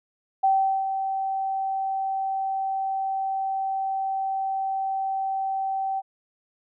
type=tone with ADSR envelope; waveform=sine; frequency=773 Hz; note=G5; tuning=24 cents flat; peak=-16 dBFS; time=0.43-6.02 s; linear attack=12 ms; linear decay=400 ms; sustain=-8 dB; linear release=37 ms; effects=none